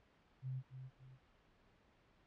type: tone with echo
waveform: sine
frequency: 130.2 Hz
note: C3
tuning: 8 cents flat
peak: -40 dBFS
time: 0.42-0.63 s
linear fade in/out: 50 ms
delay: 280 ms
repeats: 2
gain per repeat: -8 dB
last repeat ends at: 1.19 s
effects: pink hiss -71 dBFS RMS until 2.26 s + low-pass 3000 Hz 12 dB/octave